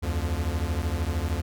45% pulse beating tone pair, 73.42 / 86.42 Hz, D2 / F2, 0 / -18 cents, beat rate 13 Hz, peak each -28 dBFS, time 0.02-1.42 s, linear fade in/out 20 ms, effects none

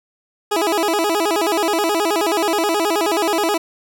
20% pulse tone with vibrato, 370 Hz, F#4, in tune, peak -11 dBFS, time 0.51-3.58 s, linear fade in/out 10 ms, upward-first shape square, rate 9.4 Hz, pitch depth 200 cents each way, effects none

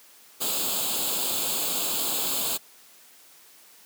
white noise with comb filter, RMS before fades -27 dBFS, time 0.4-2.58 s, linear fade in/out 20 ms, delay 0.26 ms, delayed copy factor +0.8, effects white hiss -53 dBFS RMS until 3.85 s + high-pass 200 Hz 12 dB/octave

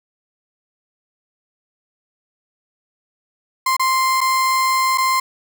35% pulse tone with dropouts, 1046.5 Hz, C6, in tune, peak -13 dBFS, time 3.66-5.2 s, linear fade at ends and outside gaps 5 ms, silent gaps 3.767-3.795 / 4.207-4.212 / 4.976-4.981 s, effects none

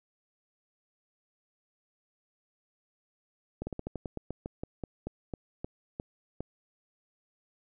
slowing click train, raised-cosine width 2 ms, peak -22 dBFS, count 17, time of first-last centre 3.62-6.406 s, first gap 50 ms, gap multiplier 1.15, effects none

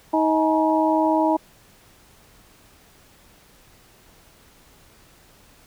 sine tone cluster, 315.9 / 632 / 853 / 953 Hz, D#4 / D#5 / G#5 / A#5, +26 / +27 / +46 / +38 cents, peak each -20 / -22 / -24 / -23 dBFS, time 0.13-1.37 s, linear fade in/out 10 ms, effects pink hiss -53 dBFS RMS until 5.66 s

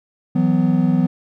triangle chord, E suspended second, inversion none, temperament equal with one note detuned, 164.81 / 185 / 250 Hz, E3 / F#3 / B3, 0 / 0 / +21 cents, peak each -16 dBFS, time 0.35-1.07 s, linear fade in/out 10 ms, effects none

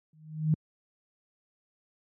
sine tone with exponential growth, 155.56 Hz, D#3, in tune, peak -18 dBFS, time 0.13-0.54 s, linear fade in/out 2 ms, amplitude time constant 88 ms, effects high-pass 100 Hz 12 dB/octave

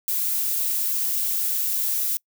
violet noise, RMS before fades -24 dBFS, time 0.08-2.17 s, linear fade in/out 0 ms, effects noise-tail reverb RT60 0.1 s tail -26 dB re dry

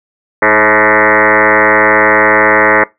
sine tone with frequency modulation, 1194 Hz, D6, 28 cents sharp, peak -5 dBFS, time 0.42-2.84 s, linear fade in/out 5 ms, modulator 110 Hz, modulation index 7.7, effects noise-tail reverb RT60 0.2 s tail -21 dB re dry

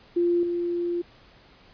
sine tone with level steps, 347 Hz, F4, 11 cents flat, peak -19 / -24 dBFS, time 0.16-1.02 s, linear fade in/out 10 ms, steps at 0.43 s, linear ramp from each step 2 ms, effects pink hiss -54 dBFS RMS until 1.73 s + resampled to 11025 Hz

